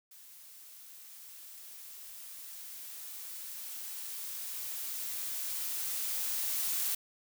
blue noise with level ramp, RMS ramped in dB -54 to -32 dBFS, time 0.11-6.95 s, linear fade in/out 5 ms, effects none

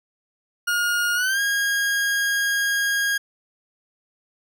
40% pulse tone with pitch glide, 1429 to 1632 Hz, F6 to G#6, +39 to -31 cents, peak -19 dBFS, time 0.67-3.18 s, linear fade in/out 10 ms, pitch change +230 cents, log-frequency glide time 1.15-1.4 s, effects none

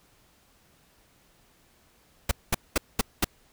pink noise bursts, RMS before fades -22 dBFS, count 5, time 2.29-3.245 s, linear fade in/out 5 ms, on 23 ms, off 210 ms, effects pink hiss -62 dBFS RMS until 3.52 s

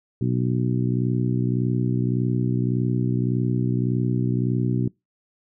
harmonic tone, 61.74 Hz, B1, in tune, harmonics 2 / 3 / 4 / 5 / 6, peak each -22 / -26 / -28 / -30 / -32 dBFS, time 0.21-4.88 s, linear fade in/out 5 ms, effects noise-tail reverb RT60 0.2 s tail -25 dB re dry

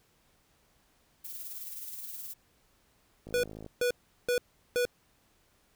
violet noise with tremolo, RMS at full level -40 dBFS, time 1.24-2.34 s, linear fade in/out 10 ms, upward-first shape sine, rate 19 Hz, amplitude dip 40%
click train, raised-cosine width 2 ms, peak -31 dBFS, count 22, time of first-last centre 3.27-3.663 s, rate 53.4 Hz
square tone bursts, 489.3 Hz, B4, 16 cents flat, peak -26 dBFS, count 4, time 3.34-4.852 s, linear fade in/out 0 ms, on 93 ms, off 380 ms
effects pink hiss -68 dBFS RMS until 5.75 s

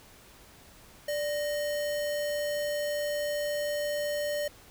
sine tone with sample-and-hold, 587.3 Hz, D5, in tune, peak -28 dBFS, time 1.08-4.48 s, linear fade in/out 5 ms, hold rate 2450 Hz, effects pink hiss -54 dBFS RMS until 4.7 s

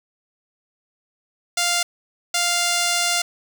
5% pulse tone bursts at uneven times, 698.5 Hz, F5, in tune, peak -7 dBFS, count 2, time 1.57-1.83 / 2.34-3.22 s, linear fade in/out 5 ms, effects none

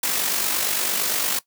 white noise with amplitude modulation, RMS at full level -21 dBFS, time 0.03-1.39 s, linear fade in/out 5 ms, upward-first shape sine, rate 48.8 Hz, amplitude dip 45%, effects noise-tail reverb RT60 0.1 s tail -18 dB re dry + high-pass 200 Hz 12 dB/octave

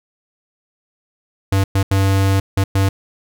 square tone bursts at uneven times, 97.2 Hz, G2, 14 cents flat, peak -13 dBFS, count 5, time 1.52-1.64 / 1.75-1.83 / 1.91-2.4 / 2.57-2.64 / 2.75-2.89 s, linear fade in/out 5 ms, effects none

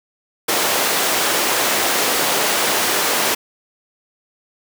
pink high-pass noise, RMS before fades -18 dBFS, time 0.48-3.35 s, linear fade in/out 10 ms, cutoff 400 Hz, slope 12 dB/octave, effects none

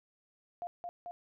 sine tone with echo, 701 Hz, F5, 6 cents sharp, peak -36 dBFS, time 0.62-0.67 s, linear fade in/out 0 ms, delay 220 ms, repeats 2, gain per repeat -2 dB, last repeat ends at 1.11 s, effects none

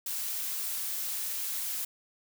blue noise, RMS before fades -34 dBFS, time 0.06-1.85 s, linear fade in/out 5 ms, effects none

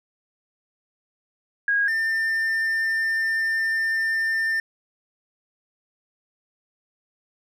sine / triangle tone pair in turn, 1639 / 1797.3 Hz, G#6 / A6, -23 / +36 cents, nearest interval major second, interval 159 cents, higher second, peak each -18 / -19 dBFS, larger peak first, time 1.68-1.88 / 1.88-4.6 s, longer second, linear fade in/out 2 ms, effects none

